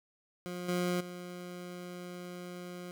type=tone with level steps; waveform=20% pulse; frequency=178.1 Hz; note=F3; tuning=34 cents sharp; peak=-33 / -25 / -37 dBFS; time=0.46-2.91 s; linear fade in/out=0 ms; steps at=0.68 / 1 s; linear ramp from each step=10 ms; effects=none